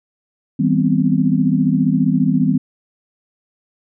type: chord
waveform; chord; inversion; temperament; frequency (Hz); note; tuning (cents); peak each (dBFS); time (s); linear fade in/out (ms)
sine; C major seventh; first; equal with one note detuned; 160.77 / 196 / 246.9 / 261.6; E3 / G3 / B3 / C4; -43 / 0 / 0 / 0; -18; 0.59-2.58; 10
effects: none